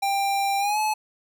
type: tone with pitch glide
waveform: square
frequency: 792 to 858.7 Hz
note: G5 to A5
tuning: +18 to -42 cents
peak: -22 dBFS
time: 0.02-0.94 s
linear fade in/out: 10 ms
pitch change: +140 cents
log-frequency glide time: 0.59-0.79 s
effects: none